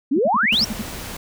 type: exponential sweep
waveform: sine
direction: up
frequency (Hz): 246.9 to 5820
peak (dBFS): -15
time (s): 0.11-0.65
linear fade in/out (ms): 10
type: tone bursts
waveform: sine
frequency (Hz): 217.4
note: A3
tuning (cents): -21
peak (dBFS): -22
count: 8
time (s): 0.16-0.82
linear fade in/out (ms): 5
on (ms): 30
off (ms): 60
type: noise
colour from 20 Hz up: pink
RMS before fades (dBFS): -32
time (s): 0.52-1.17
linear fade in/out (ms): 5
effects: none